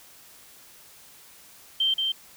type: tone with echo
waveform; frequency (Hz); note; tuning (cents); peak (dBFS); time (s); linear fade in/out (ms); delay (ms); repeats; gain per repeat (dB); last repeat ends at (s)
sine; 3136; G7; 0; -20; 1.8-1.94; 5; 180; 1; -3; 2.12
effects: white hiss -51 dBFS RMS until 2.36 s